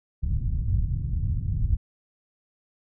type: low-pass noise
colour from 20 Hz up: white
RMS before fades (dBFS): -25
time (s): 0.22-1.77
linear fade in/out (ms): 20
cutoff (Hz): 110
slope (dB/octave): 24
effects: none